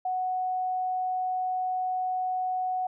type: tone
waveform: sine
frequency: 740 Hz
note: F#5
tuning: in tune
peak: -26 dBFS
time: 0.05-2.87 s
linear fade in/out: 5 ms
effects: none

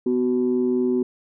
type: tone pair together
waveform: sine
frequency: 249.7 / 373.6 Hz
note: B3 / F#4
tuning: +19 / +17 cents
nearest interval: perfect fifth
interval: 698 cents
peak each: -20 dBFS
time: 0.06-1.03 s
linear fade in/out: 5 ms
effects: tanh soft clip ceiling -12 dBFS

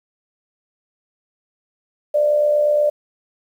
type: tone with amplitude modulation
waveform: sine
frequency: 593 Hz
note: D5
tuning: 17 cents sharp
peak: -11 dBFS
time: 2.14-2.9 s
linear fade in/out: 10 ms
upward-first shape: sine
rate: 68.4 Hz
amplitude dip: 45%
effects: 8-bit

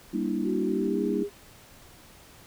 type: chord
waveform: sine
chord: E half-diminished seventh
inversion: first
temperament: just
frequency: 197.78 / 237.3 / 296.7 / 329.6 Hz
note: G3 / Bb3 / D4 / E4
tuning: +16 / +31 / +18 / 0 cents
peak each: -31 dBFS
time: 0.13-1.24 s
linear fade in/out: 10 ms
type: tone with pitch glide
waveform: sine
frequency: 370 to 405.8 Hz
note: F#4 to G#4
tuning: 0 to -40 cents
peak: -29 dBFS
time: 0.43-1.3 s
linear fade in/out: 50 ms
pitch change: +160 cents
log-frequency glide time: 0.63-1.03 s
effects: pink hiss -52 dBFS RMS until 2.46 s

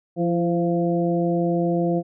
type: harmonic tone with a mistuned harmonic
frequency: 172.6 Hz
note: F3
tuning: 20 cents flat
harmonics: 1 / 2 / 3 / 4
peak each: -22 / -23 / -26 / -28 dBFS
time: 0.16-2.03 s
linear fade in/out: 50 ms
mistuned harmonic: 2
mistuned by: -28 cents
effects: none

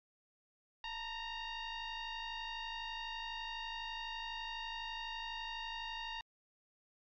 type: tone with frequency modulation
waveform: sine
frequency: 951 Hz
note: A#5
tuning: 34 cents sharp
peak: -40 dBFS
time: 0.84-6.21 s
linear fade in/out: 2 ms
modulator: 925 Hz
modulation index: 3.3
effects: MP3 96 kbps

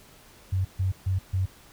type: tone bursts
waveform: sine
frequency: 94.1 Hz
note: F#2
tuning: 30 cents sharp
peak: -22 dBFS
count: 4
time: 0.52-1.46 s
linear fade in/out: 10 ms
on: 130 ms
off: 140 ms
effects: pink hiss -53 dBFS RMS until 1.72 s

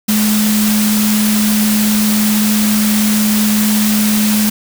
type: tone in noise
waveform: sine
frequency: 212.2 Hz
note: G#3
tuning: 38 cents sharp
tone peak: -11 dBFS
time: 0.08-4.5 s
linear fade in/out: 10 ms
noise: white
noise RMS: -18 dBFS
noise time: 0.08-4.5 s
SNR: +4 dB
effects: none

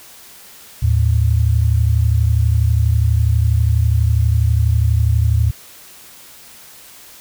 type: tone pair together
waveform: sine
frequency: 77.78 / 110 Hz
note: D#2 / A2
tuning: 0 / 0 cents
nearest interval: tritone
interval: 600 cents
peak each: -14 dBFS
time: 0.82-5.51 s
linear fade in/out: 10 ms
effects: white hiss -41 dBFS RMS until 7.2 s

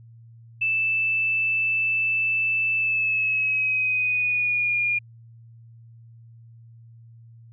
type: tone with pitch glide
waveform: sine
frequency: 2640 to 2421 Hz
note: E7 to D#7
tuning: +2 to -48 cents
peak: -20 dBFS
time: 0.61-4.99 s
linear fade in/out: 10 ms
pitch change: -150 cents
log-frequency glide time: 2.76-4.77 s
effects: added 115 Hz sine -45 dBFS peak until 7.52 s

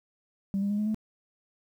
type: tone with pitch steps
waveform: sine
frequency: 196.2 / 201.1 / 206.2 / 211.4 / 216.7 Hz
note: G3 / G3 / G#3 / G#3 / A3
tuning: +2 / +44 / -12 / +31 / -26 cents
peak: -24 dBFS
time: 0.54-0.945 s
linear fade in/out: 0 ms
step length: 81 ms
effects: tanh soft clip ceiling -22 dBFS + 10-bit

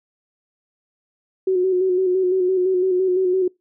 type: tone with vibrato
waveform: sine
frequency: 370 Hz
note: F#4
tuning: in tune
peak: -15 dBFS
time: 1.47-3.48 s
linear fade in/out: 5 ms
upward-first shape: square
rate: 5.9 Hz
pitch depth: 34 cents each way
effects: noise-tail reverb RT60 0.2 s tail -25 dB re dry

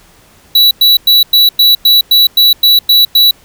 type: tone bursts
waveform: square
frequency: 3933 Hz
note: B7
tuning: 8 cents flat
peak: -4 dBFS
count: 11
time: 0.55-3.31 s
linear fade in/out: 5 ms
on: 160 ms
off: 100 ms
effects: pink hiss -44 dBFS RMS until 3.44 s

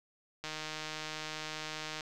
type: click train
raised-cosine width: 0.2 ms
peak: -22 dBFS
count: 244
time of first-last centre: 0.44-2.008 s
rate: 155 Hz
effects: none

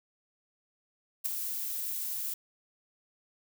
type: noise with ADSR envelope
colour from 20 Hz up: violet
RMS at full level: -28 dBFS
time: 1.24-2.34 s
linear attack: 19 ms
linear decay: 6 ms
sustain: -7 dB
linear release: 6 ms
effects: none

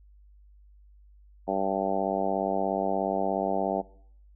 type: harmonic tone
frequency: 96.9 Hz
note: G2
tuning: 20 cents flat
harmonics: 2 / 3 / 4 / 5 / 6 / 7 / 8 / 9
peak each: -35 / -34 / -34 / -35 / -32 / -31 / -32 / -37 dBFS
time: 1.47-3.82 s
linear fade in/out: 20 ms
effects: noise-tail reverb RT60 0.6 s tail -19 dB re dry + added 50 Hz sine -52 dBFS peak until 4.35 s

